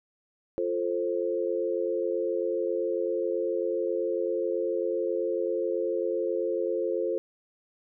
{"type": "chord", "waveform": "sine", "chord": "F major", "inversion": "none", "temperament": "equal with one note detuned", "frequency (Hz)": [349.2, 440, 527.5], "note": ["F4", "A4", "C5"], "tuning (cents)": [0, 0, 14], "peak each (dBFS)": -30, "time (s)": [0.58, 7.18], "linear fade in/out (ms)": 0, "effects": []}